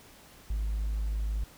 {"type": "tone", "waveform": "triangle", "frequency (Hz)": 52.7, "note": "G#1", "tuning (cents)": 26, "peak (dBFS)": -25, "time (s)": [0.5, 1.44], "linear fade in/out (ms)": 5, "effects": ["tanh soft clip ceiling -23 dBFS", "pink hiss -54 dBFS RMS until 1.57 s"]}